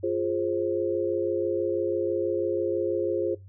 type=chord; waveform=sine; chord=F minor; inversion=none; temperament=equal with one note detuned; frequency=349.2 / 415.3 / 529.3 Hz; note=F4 / Ab4 / C5; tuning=0 / 0 / +20 cents; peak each=-27 / -29 / -29 dBFS; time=0.03-3.35 s; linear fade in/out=10 ms; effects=noise-tail reverb RT60 0.2 s tail -21 dB re dry + added 96 Hz sine -44 dBFS peak until 3.48 s